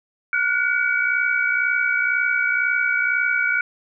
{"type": "tone cluster", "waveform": "sine", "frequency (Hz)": [1432, 1494, 2274], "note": ["F6", "F#6", "C#7"], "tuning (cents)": [43, 16, 44], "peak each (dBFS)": -22, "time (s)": [0.33, 3.61], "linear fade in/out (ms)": 2, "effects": []}